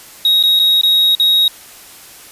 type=tone with dropouts; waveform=triangle; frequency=3784 Hz; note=A#7; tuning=25 cents sharp; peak=-7 dBFS; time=0.25-1.48 s; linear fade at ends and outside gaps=2 ms; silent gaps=0.428-0.436 / 0.592-0.597 / 0.813-0.833 / 1.151-1.198 s; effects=white hiss -38 dBFS RMS until 2.31 s + resampled to 32000 Hz